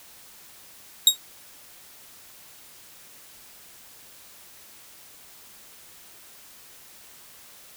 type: tone with exponential decay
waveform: 25% pulse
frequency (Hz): 3775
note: A#7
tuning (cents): +21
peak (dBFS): -4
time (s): 1.07-1.17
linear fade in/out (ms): 2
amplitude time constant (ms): 21
effects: white hiss -49 dBFS RMS until 7.76 s